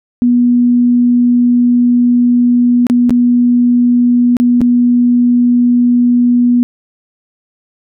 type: tone with dropouts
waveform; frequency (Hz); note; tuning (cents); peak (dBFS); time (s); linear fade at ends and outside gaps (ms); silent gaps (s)
sine; 243.1; B3; -27; -6; 0.22-6.63; 0; 2.868-2.899 / 3.095-3.106 / 4.368-4.4 / 4.607-4.615
effects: none